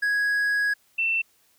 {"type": "tone pair in turn", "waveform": ["triangle", "sine"], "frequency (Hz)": [1661.2, 2684], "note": ["G#6", "E7"], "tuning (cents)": [0, 31], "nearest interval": "minor sixth", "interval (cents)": 831, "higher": "second", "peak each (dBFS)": [-19, -21], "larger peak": "first", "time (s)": [[0.02, 0.74], [0.98, 1.22]], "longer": "first", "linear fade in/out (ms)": 10, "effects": ["white hiss -63 dBFS RMS until 1.58 s"]}